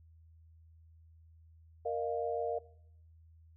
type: chord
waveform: sine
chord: Bb suspended fourth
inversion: none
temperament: equal with one note detuned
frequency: 466.2 / 611.9 / 698.5 Hz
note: Bb4 / Eb5 / F5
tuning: 0 / -29 / 0 cents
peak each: -35 / -38 / -37 dBFS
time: 1.85-2.59 s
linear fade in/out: 10 ms
effects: noise-tail reverb RT60 0.7 s tail -20 dB re dry + added 81 Hz sine -57 dBFS peak until 3.56 s